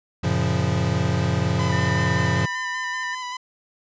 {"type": "chord", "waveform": "square", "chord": "Gb major seventh", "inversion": "none", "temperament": "equal with one note detuned", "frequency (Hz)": [92.5, 114.27, 138.59, 174.61], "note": ["Gb2", "Bb2", "Db3", "F3"], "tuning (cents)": [0, -34, 0, 0], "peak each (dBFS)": -26, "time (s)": [0.23, 2.46], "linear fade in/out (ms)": 10}
{"type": "tone with vibrato", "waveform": "sawtooth", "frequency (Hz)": 1000, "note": "B5", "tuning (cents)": 21, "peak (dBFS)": -25, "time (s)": [1.59, 3.37], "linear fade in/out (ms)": 5, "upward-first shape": "square", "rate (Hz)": 5.2, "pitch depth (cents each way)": 20}
{"type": "tone", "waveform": "sine", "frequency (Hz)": 1803, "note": "A6", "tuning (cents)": 42, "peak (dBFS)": -27, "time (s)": [1.72, 3.15], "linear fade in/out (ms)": 5}
{"effects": ["resampled to 16000 Hz"]}